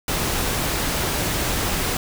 pink noise, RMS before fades -23 dBFS, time 0.08-1.97 s, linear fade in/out 2 ms, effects none

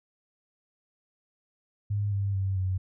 sine tone with pitch steps, 102.5 / 99.41 / 96.41 / 93.51 Hz, G#2 / G2 / G2 / F#2, -22 / +25 / -28 / +19 cents, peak -25 dBFS, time 1.9-2.78 s, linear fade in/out 10 ms, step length 220 ms, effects none

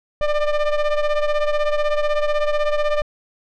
square ring-modulated tone, 300 Hz, D4, 37 cents sharp, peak -14 dBFS, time 0.21-3.02 s, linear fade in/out 2 ms, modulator 292 Hz, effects low-pass 3000 Hz 12 dB/octave

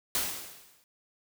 white noise with exponential decay, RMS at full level -27 dBFS, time 0.15-0.84 s, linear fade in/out 1 ms, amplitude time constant 150 ms, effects none

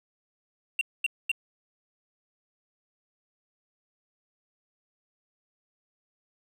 triangle tone bursts, 2743 Hz, F7, 32 cents flat, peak -21 dBFS, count 3, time 0.79-1.316 s, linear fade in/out 2 ms, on 22 ms, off 230 ms, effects none

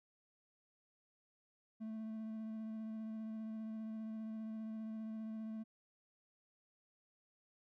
triangle tone with vibrato, 220 Hz, A3, in tune, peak -40 dBFS, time 1.8-5.64 s, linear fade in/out 20 ms, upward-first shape square, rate 15 Hz, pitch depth 11 cents each way, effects none

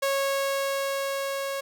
sawtooth tone with level ramp, 550 Hz, C#5, 14 cents flat, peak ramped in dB -19 to -25 dBFS, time 0.02-1.61 s, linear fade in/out 10 ms, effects none

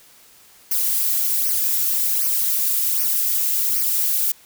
violet noise with flanger, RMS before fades -20 dBFS, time 0.71-4.32 s, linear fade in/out 5 ms, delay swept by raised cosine 0.26 to 3.66 ms, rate 1.3 Hz, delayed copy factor -1, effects white hiss -50 dBFS RMS until 4.45 s

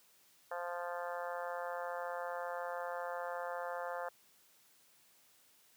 harmonic tone, 174.61 Hz, F3, in tune, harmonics 3 / 4 / 5 / 6 / 7 / 8 / 9 / 10, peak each -42 / -44 / -46 / -48 / -49 / -50 / -51 / -52 dBFS, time 0.51-4.09 s, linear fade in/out 5 ms, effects white hiss -67 dBFS RMS until 5.76 s + high-pass 100 Hz 12 dB/octave

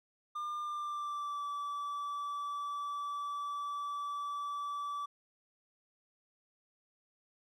triangle tone with pitch glide, 1200 to 1155.8 Hz, D6 to D6, +37 to -28 cents, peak -34 dBFS, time 0.35-5.06 s, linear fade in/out 10 ms, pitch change -65 cents, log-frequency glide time 0.62-1.44 s, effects none

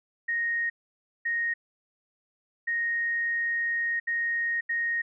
sine tone bursts at uneven times, 1864.7 Hz, A#6, in tune, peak -25 dBFS, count 5, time 0.28-0.7 / 1.25-1.54 / 2.67-4 / 4.07-4.61 / 4.69-5.02 s, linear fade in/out 10 ms, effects none

